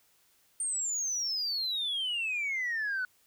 sine exponential sweep, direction down, 8870 to 1467 Hz, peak -28 dBFS, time 0.6-3.05 s, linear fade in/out 2 ms, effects tanh soft clip ceiling -27 dBFS + white hiss -67 dBFS RMS until 3.26 s

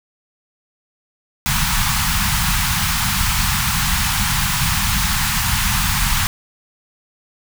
pink band-stop noise, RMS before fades -18 dBFS, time 1.46-6.27 s, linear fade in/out 0 ms, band 210 to 840 Hz, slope 48 dB/octave, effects none

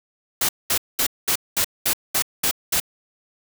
white noise bursts, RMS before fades -20 dBFS, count 9, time 0.41-2.801 s, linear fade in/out 5 ms, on 79 ms, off 210 ms, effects none

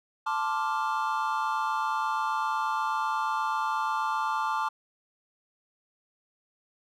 triangle chord, D minor seventh, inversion second, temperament equal, 880 / 1046.5 / 1174.7 / 1396.9 Hz, A5 / C6 / D6 / F6, 0 / 0 / 0 / 0 cents, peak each -28 / -32 / -29 / -33 dBFS, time 0.26-4.69 s, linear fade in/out 10 ms, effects none

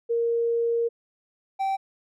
sine / triangle tone pair in turn, 466.2 / 776.2 Hz, A#4 / G5, 0 / -17 cents, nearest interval major sixth, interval 883 cents, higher second, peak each -21 dBFS, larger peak neither, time 0.09-0.89 / 1.59-1.77 s, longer first, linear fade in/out 20 ms, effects none

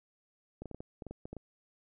clicks, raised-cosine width 2 ms, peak -29 dBFS, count 11, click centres 0.62 / 0.657 / 0.713 / 0.746 / 0.805 / 1.022 / 1.067 / 1.11 / 1.255 / 1.33 / 1.367 s, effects none

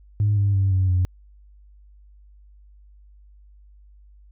sine tone with pitch steps, 103.8 / 100.38 / 97.07 / 93.87 / 90.78 Hz, G#2 / G2 / G2 / F#2 / F#2, 0 / +42 / -16 / +25 / -32 cents, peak -15 dBFS, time 0.2-1.05 s, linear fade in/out 0 ms, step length 170 ms, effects tanh soft clip ceiling -13 dBFS + added 50 Hz sine -47 dBFS peak until 4.31 s

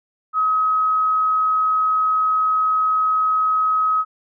sine tone, 1272 Hz, D#6, 38 cents sharp, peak -15 dBFS, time 0.33-4.05 s, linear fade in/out 50 ms, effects none

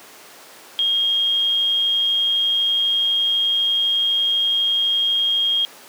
sine tone, 3244 Hz, G#7, 41 cents flat, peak -16 dBFS, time 0.79-5.65 s, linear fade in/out 0 ms, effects pink hiss -42 dBFS RMS until 5.88 s + high-pass 400 Hz 12 dB/octave

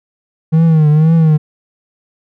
triangle tone with vibrato, 157.2 Hz, D#3, 18 cents sharp, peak -4 dBFS, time 0.52-1.38 s, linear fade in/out 20 ms, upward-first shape triangle, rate 2 Hz, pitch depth 100 cents each way, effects none

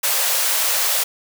white high-pass noise, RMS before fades -19 dBFS, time 0.03-1.04 s, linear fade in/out 10 ms, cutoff 460 Hz, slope 96 dB/octave, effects none

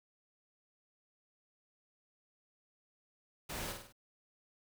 pink noise with echo, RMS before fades -42 dBFS, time 3.49-3.73 s, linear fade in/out 10 ms, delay 49 ms, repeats 4, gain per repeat -5 dB, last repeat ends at 3.926 s, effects none

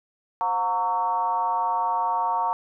sine tone with frequency modulation, 920 Hz, A#5, 23 cents flat, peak -21 dBFS, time 0.41-2.53 s, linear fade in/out 0 ms, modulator 201 Hz, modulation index 0.95, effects none

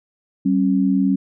sine tone pair together, 192.53 / 272.1 Hz, G3 / C#4, -31 / -32 cents, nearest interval tritone, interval 599 cents, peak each -17 dBFS, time 0.45-1.16 s, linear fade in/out 10 ms, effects none

